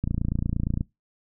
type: click train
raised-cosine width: 5 ms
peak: -13 dBFS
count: 23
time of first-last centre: 0.04-0.809 s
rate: 28.6 Hz
effects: noise-tail reverb RT60 0.2 s tail -23 dB re dry

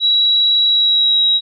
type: tone with pitch glide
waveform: sine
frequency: 3891 to 3840 Hz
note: B7 to B7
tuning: -27 to -49 cents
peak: -10 dBFS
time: 0-1.41 s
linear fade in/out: 50 ms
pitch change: -22 cents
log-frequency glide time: 0.66-1.27 s
effects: none

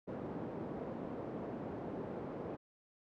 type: band-pass noise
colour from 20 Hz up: pink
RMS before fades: -43 dBFS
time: 0.07-2.57 s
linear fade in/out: 20 ms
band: 190 to 580 Hz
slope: 12 dB/octave
effects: none

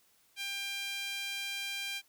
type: tone with high-pass filter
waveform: sawtooth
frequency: 796 Hz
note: G5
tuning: 26 cents sharp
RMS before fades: -38 dBFS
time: 0.36-2.02 s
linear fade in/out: 50 ms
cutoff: 2600 Hz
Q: 2.5
effects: white hiss -68 dBFS RMS until 2.08 s

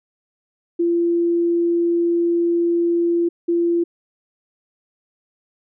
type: tone bursts at uneven times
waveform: sine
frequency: 341.8 Hz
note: F4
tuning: 37 cents flat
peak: -15 dBFS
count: 2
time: 0.79-3.29 / 3.48-3.84 s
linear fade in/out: 10 ms
effects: none

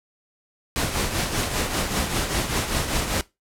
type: noise with tremolo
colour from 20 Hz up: pink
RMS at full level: -22 dBFS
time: 0.76-3.21 s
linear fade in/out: 0 ms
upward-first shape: triangle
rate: 5.1 Hz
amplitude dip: 60%
effects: noise-tail reverb RT60 0.2 s tail -19 dB re dry + low-pass 12000 Hz 12 dB/octave

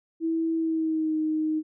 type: tone with pitch glide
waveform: sine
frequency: 326.4 to 311.5 Hz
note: E4 to D#4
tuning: -17 to +2 cents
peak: -23 dBFS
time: 0.2-1.63 s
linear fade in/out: 50 ms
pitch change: -81 cents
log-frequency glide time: 0.56-1.17 s
effects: none

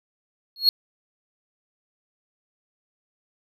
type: tone with exponential growth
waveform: triangle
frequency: 4308 Hz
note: C8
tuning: 50 cents sharp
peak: -8 dBFS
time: 0.56-0.69 s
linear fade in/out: 1 ms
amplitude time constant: 28 ms
effects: none

